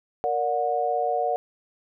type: chord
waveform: sine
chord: Bb augmented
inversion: none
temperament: just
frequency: 466.2 / 582.7 / 728.4 Hz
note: Bb4 / D5 / F#5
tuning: 0 / -14 / -27 cents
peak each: -28 / -28 / -24 dBFS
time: 0.24-1.36 s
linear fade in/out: 0 ms
effects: none